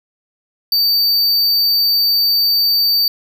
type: tone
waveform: square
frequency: 4607 Hz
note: D8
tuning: 34 cents flat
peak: -12 dBFS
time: 0.72-3.08 s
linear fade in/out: 2 ms
effects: none